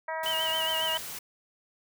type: harmonic tone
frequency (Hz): 320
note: D#4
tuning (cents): +49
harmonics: 2 / 3 / 4 / 5 / 6 / 7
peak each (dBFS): -35 / -34 / -43 / -40 / -39 / -48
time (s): 0.08-0.98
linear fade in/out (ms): 5
type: noise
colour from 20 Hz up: white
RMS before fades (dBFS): -39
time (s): 0.23-1.19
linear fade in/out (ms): 5
type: tone with vibrato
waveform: sine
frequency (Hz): 2960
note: F#7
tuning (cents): 0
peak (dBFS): -28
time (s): 0.26-0.97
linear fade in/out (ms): 0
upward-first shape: sine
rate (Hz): 7.3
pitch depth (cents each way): 81
effects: none